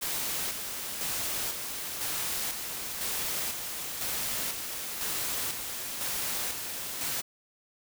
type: noise with tremolo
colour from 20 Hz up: white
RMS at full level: -32 dBFS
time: 0.01-7.22 s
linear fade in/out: 20 ms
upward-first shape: square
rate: 1 Hz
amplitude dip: 40%
effects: none